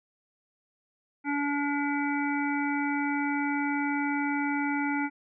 harmonic tone, 286.6 Hz, D4, 42 cents flat, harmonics 1 / 3 / 5 / 7 / 8, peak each -28 / -33 / -35 / -36 / -37 dBFS, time 1.24-5.1 s, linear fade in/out 50 ms, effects none

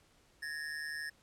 square ring-modulated tone, 1760 Hz, A6, in tune, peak -36 dBFS, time 0.42-1.1 s, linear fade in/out 10 ms, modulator 75.5 Hz, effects pink hiss -67 dBFS RMS until 1.22 s + low-pass 10000 Hz 12 dB/octave

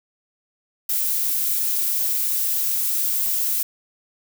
violet noise, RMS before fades -22 dBFS, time 0.89-3.63 s, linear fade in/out 5 ms, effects none

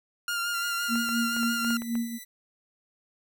sawtooth tone with vibrato, 1400 Hz, F6, 4 cents sharp, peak -24 dBFS, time 0.28-1.77 s, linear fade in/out 2 ms, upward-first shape sine, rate 5.8 Hz, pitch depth 26 cents each way
5% pulse tone, 1984 Hz, B6, 7 cents sharp, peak -31 dBFS, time 0.53-2.25 s, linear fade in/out 20 ms
sine tone with tremolo, 233.1 Hz, A#3, in tune, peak -24 dBFS, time 0.88-2.19 s, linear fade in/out 50 ms, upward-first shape sine, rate 3.9 Hz, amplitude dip 70%
clicks, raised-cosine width 0.5 ms, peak -25 dBFS, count 8, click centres 0.956 / 1.09 / 1.366 / 1.432 / 1.647 / 1.706 / 1.82 / 1.954 s
effects none

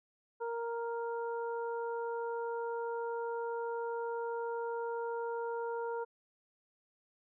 harmonic tone, 466.2 Hz, A#4, in tune, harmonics 1 / 2 / 3, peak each -36 / -40 / -47 dBFS, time 0.4-6.05 s, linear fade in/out 20 ms, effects none

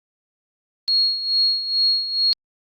sine tone with tremolo, 4300 Hz, C8, 47 cents sharp, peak -14 dBFS, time 0.88-2.33 s, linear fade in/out 0 ms, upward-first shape sine, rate 2.3 Hz, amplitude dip 70%, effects Opus 48 kbps

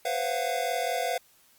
square tone cluster, 498.3 / 536 / 685 / 730 Hz, B4 / C5 / F5 / F#5, +15 / +42 / -34 / -24 cents, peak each -34 / -37 / -31 / -33 dBFS, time 0.05-1.18 s, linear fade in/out 5 ms, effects white hiss -61 dBFS RMS until 1.58 s + Opus 48 kbps

